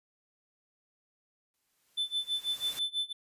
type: noise with exponential growth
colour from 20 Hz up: white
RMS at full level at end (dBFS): -41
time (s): 1.54-2.79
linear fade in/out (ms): 0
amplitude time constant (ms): 270
type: tone with tremolo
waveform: triangle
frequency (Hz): 3520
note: A7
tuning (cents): 0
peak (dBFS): -26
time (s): 1.97-3.13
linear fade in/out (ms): 10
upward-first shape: sine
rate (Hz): 6.1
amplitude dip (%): 95
effects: resampled to 32000 Hz